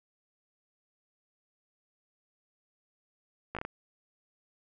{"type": "slowing click train", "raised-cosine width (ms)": 0.5, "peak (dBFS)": -21, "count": 5, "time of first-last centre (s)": [3.55, 3.65], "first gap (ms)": 16, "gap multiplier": 1.31, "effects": []}